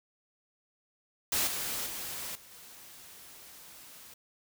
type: noise with level steps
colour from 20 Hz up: white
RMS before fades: -29 / -35 / -39 / -54 / -51 dBFS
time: 1.32-4.14 s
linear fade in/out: 5 ms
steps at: 1.47 / 1.86 / 2.35 / 2.51 s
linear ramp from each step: 5 ms
effects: none